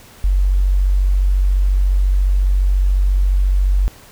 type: tone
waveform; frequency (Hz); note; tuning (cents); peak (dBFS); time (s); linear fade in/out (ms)
sine; 47.15; F#1; +33; -11; 0.24-3.88; 0
effects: pink hiss -43 dBFS RMS until 4.11 s